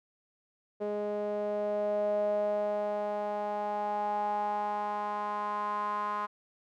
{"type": "tone with band-pass filter sweep", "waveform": "sawtooth", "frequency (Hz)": 207.7, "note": "G#3", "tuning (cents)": 0, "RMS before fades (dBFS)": -32, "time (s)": [0.8, 6.27], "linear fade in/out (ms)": 20, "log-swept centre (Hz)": [510, 1100], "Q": 6.7, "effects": []}